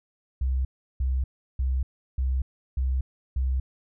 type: tone bursts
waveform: sine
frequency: 64.9 Hz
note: C2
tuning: 13 cents flat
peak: -22 dBFS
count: 6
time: 0.41-3.6 s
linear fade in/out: 5 ms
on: 240 ms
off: 350 ms
effects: none